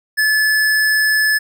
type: tone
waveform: square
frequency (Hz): 1727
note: A6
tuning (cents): -33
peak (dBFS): -13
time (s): 0.17-1.39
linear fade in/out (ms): 20
effects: none